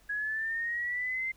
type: linear sweep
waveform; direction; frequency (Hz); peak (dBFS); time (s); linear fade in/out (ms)
sine; up; 1661.2 to 2093; -30; 0.09-1.32; 10
effects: added 49 Hz sine -63 dBFS peak until 1.36 s + pink hiss -63 dBFS RMS until 1.36 s